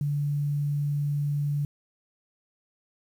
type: tone with quantisation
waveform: sine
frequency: 144.9 Hz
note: D3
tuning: 23 cents flat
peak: -24 dBFS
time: 0.01-1.65 s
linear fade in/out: 2 ms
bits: 9
effects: none